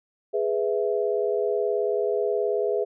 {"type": "chord", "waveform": "sine", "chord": "E major", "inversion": "first", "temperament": "equal", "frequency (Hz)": [415.3, 493.9, 659.3], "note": ["G#4", "B4", "E5"], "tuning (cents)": [0, 0, 0], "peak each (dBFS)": [-24, -27, -29], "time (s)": [0.33, 2.85], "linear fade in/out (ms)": 20, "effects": []}